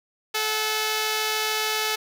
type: tone pair together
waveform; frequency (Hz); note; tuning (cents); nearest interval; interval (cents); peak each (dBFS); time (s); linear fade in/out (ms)
5% pulse; 433.1 / 746.2; A4 / F#5; -27 / +14; major sixth; 941; -12 / -22; 0.34-1.96; 10
effects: none